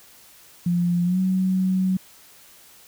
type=tone with pitch glide; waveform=sine; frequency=174.61 to 187.14 Hz; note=F3 to F#3; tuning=0 to +20 cents; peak=-18 dBFS; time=0.66-1.97 s; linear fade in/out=5 ms; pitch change=+120 cents; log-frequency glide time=1.04-1.19 s; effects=white hiss -50 dBFS RMS until 2.87 s